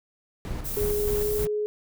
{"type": "noise with tremolo", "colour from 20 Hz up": "brown", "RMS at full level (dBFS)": -30, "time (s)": [0.45, 1.47], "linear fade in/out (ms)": 0, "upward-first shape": "square", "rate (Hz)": 3.2, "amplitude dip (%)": 45}
{"type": "noise", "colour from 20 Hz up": "violet", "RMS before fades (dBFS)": -33, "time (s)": [0.64, 1.46], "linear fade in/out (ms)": 20}
{"type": "tone with pitch glide", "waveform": "sine", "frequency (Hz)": [416.2, 420.8], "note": ["G#4", "G#4"], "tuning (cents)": [4, 23], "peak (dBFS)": -24, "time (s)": [0.77, 1.66], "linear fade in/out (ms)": 0, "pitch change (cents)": 19, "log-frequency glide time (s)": [1.2, 1.3]}
{"effects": []}